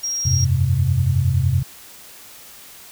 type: tone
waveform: sine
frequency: 5620 Hz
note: F8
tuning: 10 cents sharp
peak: -21 dBFS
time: 0.03-0.45 s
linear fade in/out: 10 ms
type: chord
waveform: sine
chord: F suspended second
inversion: none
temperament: equal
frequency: 87.31 / 98 / 130.81 Hz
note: F2 / G2 / C3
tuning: 0 / 0 / 0 cents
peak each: -20 / -20 / -18 dBFS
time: 0.25-1.63 s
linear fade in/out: 10 ms
effects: white hiss -42 dBFS RMS until 2.91 s